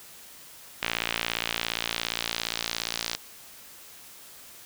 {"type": "tone with band-pass filter sweep", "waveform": "sawtooth", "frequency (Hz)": 57.3, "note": "A#1", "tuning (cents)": -29, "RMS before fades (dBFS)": -32, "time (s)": [0.82, 3.16], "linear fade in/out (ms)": 10, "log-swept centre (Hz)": [2700, 4800], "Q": 1.6, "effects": ["white hiss -48 dBFS RMS until 4.65 s"]}